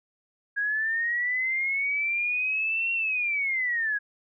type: linear two-way sweep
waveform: sine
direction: up then down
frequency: 1637 to 2742 to 1637 Hz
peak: -24 dBFS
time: 0.56-3.99 s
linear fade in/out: 20 ms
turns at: 2.93 s
effects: none